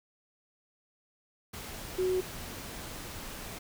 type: tone in noise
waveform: sine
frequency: 370 Hz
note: F#4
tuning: in tune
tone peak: -26 dBFS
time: 1.98-2.21 s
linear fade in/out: 10 ms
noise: pink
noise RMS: -42 dBFS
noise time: 1.53-3.59 s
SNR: +13 dB
effects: none